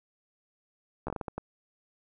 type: slowing click train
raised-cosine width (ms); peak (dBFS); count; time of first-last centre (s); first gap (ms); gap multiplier
1; -20; 8; 1.07-1.38; 13; 1.4
effects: none